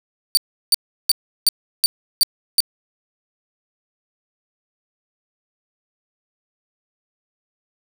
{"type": "tone bursts", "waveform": "sawtooth", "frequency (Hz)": 4588, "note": "D8", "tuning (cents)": -41, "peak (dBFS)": -8, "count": 7, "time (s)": [0.35, 2.604], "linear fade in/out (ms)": 0, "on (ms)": 22, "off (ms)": 350, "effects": []}